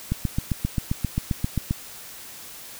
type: click train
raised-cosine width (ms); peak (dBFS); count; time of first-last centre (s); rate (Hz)
5; -10; 13; 0.12-1.709; 7.55
effects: white hiss -41 dBFS RMS until 2.79 s